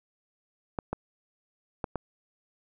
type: clicks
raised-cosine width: 1 ms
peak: -16 dBFS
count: 4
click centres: 0.788 / 0.93 / 1.842 / 1.957 s
effects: none